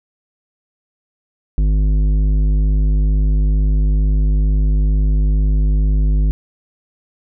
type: tone with tanh clipping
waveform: sine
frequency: 51.1 Hz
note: G#1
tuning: 27 cents flat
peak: -13 dBFS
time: 1.58-6.31 s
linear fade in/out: 0 ms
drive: 11 dB
effects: none